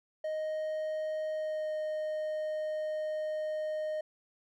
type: tone with pitch glide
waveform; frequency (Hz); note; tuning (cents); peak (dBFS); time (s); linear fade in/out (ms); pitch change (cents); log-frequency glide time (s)
triangle; 622.3 to 617.6; D#5 to D#5; 0 to -13; -30; 0.24-4.01; 5; -13; 1.33-1.73
effects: none